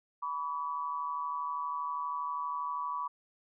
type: tone pair together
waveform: sine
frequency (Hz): 985.5 / 1138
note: B5 / C#6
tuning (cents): -4 / +45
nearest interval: major second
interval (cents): 249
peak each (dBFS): -36 / -35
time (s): 0.22-3.08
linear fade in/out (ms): 10
effects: none